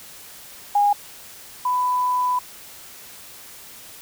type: tone pair in turn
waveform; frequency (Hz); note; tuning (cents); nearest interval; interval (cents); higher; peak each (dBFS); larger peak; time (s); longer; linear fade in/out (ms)
sine; 818 / 996.5; G#5 / B5; -26 / +15; minor third; 341; second; -14 / -18; first; 0.75-0.93 / 1.65-2.39; second; 5
effects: white hiss -42 dBFS RMS until 4.01 s